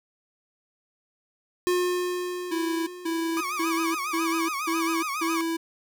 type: tone with exponential decay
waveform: square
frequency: 358.6 Hz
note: F4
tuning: 46 cents sharp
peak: -21 dBFS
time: 1.67-4.57 s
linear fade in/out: 0 ms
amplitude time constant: 630 ms
type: tone bursts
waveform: square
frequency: 329.6 Hz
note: E4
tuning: in tune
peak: -26 dBFS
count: 6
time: 2.51-5.57 s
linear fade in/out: 10 ms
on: 360 ms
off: 180 ms
type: tone with vibrato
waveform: 30% pulse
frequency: 1174.7 Hz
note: D6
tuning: in tune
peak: -25 dBFS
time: 3.37-5.41 s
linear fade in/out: 0 ms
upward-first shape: sine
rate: 7.3 Hz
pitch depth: 130 cents each way
effects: none